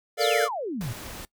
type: chord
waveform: square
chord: Bb major seventh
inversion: third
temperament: equal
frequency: 440 / 466.2 / 587.3 / 698.5 Hz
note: A4 / Bb4 / D5 / F5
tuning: 0 / 0 / 0 / 0 cents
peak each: -27 dBFS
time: 0.17-0.49 s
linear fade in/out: 50 ms
type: exponential sweep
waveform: sine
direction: down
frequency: 5030 to 99.8 Hz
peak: -28 dBFS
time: 0.2-0.93 s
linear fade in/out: 10 ms
type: noise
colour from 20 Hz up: pink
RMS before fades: -39 dBFS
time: 0.81-1.25 s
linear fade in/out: 0 ms
effects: noise-tail reverb RT60 0.1 s tail -21 dB re dry